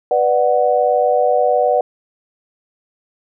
sine chord, B minor, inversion none, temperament just, 493.9 / 592.7 / 740.8 Hz, B4 / D5 / F#5, 0 / +16 / +2 cents, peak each -16 dBFS, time 0.11-1.81 s, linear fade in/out 2 ms, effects none

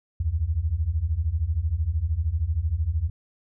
sine beating tone pair, 72.4 / 85.4 Hz, D2 / F2, -24 / -38 cents, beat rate 13 Hz, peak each -26 / -24 dBFS, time 0.2-3.1 s, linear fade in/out 5 ms, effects none

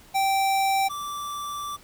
square tone pair in turn, 779 / 1167.2 Hz, G5 / D6, -11 / -11 cents, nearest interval perfect fifth, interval 700 cents, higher second, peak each -21 / -31 dBFS, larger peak first, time 0.14-0.89 / 0.89-1.77 s, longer second, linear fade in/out 20 ms, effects pink hiss -52 dBFS RMS until 1.83 s

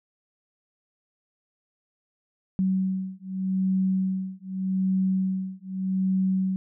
sine beating tone pair, 188.5 / 189.33 Hz, F#3 / F#3, +32 / +40 cents, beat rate 0.83 Hz, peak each -26 dBFS, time 2.59-6.56 s, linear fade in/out 0 ms, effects none

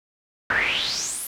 brown noise with band-pass filter sweep, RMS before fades -25 dBFS, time 0.5-1.27 s, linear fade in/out 2 ms, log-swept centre 1500 to 12000 Hz, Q 7.1, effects none

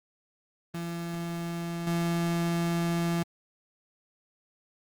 35% pulse tone with level steps, 169.7 Hz, F3, 49 cents flat, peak -30 / -24 dBFS, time 0.74-3.23 s, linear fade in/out 5 ms, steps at 1.87 s, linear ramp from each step 2 ms, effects Opus 24 kbps

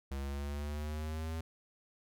square exponential sweep, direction up, 68 to 81.5 Hz, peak -37 dBFS, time 0.11-1.41 s, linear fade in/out 5 ms, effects none

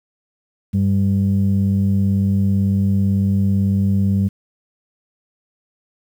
sine tone pair together, 98 / 196 Hz, G2 / G3, 0 / 0 cents, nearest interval octave, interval 1200 cents, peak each -15 dBFS, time 0.73-4.29 s, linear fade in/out 20 ms, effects tanh soft clip ceiling -9 dBFS + 8-bit

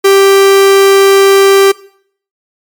45% pulse tone, 392 Hz, G4, in tune, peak -3 dBFS, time 0.04-1.72 s, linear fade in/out 10 ms, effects noise-tail reverb RT60 0.6 s tail -21 dB re dry + MP3 96 kbps

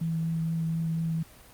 sine tone with vibrato, 163.3 Hz, E3, 16 cents flat, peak -26 dBFS, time 0.01-1.23 s, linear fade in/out 5 ms, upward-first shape sine, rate 4.2 Hz, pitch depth 11 cents each way, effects pink hiss -52 dBFS RMS until 1.53 s + Opus 24 kbps

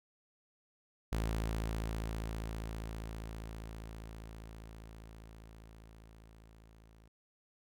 sawtooth tone with level ramp, 55 Hz, A1, in tune, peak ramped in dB -28 to -55 dBFS, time 1.12-7.08 s, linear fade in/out 5 ms, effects none

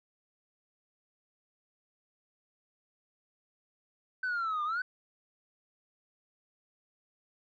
sine exponential two-way sweep, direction down then up, 1535 to 1188 to 1535 Hz, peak -28 dBFS, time 4.23-4.82 s, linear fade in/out 5 ms, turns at 4.64 s, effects tanh soft clip ceiling -28 dBFS

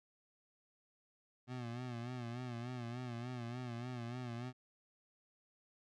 25% pulse tone with vibrato, 121.6 Hz, B2, 26 cents flat, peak -38 dBFS, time 1.47-4.53 s, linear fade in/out 50 ms, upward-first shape sine, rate 3.4 Hz, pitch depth 76 cents each way, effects low-pass 5000 Hz 12 dB/octave

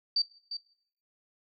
sine tone with echo, 4629 Hz, D8, 26 cents flat, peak -23 dBFS, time 0.16-0.22 s, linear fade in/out 5 ms, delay 350 ms, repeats 1, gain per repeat -10 dB, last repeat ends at 0.57 s, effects noise-tail reverb RT60 0.6 s tail -19 dB re dry + MP3 48 kbps

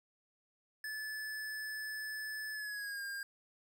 square tone with pitch glide, 1734 to 1608.6 Hz, A6 to G6, -26 to +44 cents, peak -40 dBFS, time 0.84-3.23 s, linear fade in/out 2 ms, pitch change -130 cents, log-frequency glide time 2.52-3.03 s, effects none

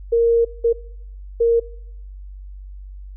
sine tone bursts at uneven times, 465.2 Hz, A#4, 4 cents flat, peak -12 dBFS, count 3, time 0.12-0.45 / 0.64-0.73 / 1.4-1.6 s, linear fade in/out 10 ms, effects noise-tail reverb RT60 0.7 s tail -21 dB re dry + added 48 Hz sine -33 dBFS peak until 3.16 s

